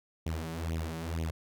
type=tone with flanger; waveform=sawtooth; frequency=81.4 Hz; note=E2; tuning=21 cents flat; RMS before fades=-35 dBFS; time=0.26-1.31 s; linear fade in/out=5 ms; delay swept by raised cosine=0.31 to 5.51 ms; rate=2.1 Hz; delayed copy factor=+0.9; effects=none